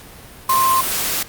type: tone in noise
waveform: sine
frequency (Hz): 1052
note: C6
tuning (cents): +9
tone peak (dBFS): -13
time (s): 0.49-0.81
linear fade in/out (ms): 5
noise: white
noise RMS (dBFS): -21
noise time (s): 0.49-1.23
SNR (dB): +5
effects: pink hiss -40 dBFS RMS until 1.28 s + Opus 48 kbps